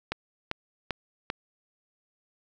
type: click train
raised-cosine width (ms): 0.3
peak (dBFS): -13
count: 4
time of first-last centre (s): 0.12-1.301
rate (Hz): 2.54
effects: none